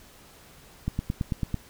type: click train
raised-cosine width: 5 ms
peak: -14 dBFS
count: 7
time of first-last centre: 0.88-1.543 s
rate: 9.05 Hz
effects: pink hiss -52 dBFS RMS until 1.69 s